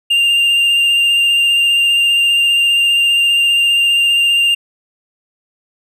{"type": "tone with vibrato", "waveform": "triangle", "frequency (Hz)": 2794, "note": "F7", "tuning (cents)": 0, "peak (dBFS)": -8, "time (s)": [0.1, 4.55], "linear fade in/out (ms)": 10, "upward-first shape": "sine", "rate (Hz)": 15, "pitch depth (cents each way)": 14, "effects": []}